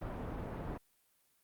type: low-pass noise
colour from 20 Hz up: pink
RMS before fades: -41 dBFS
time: 0.01-0.78 s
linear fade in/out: 10 ms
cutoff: 1100 Hz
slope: 12 dB/octave
effects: white hiss -73 dBFS RMS until 1.43 s + Opus 32 kbps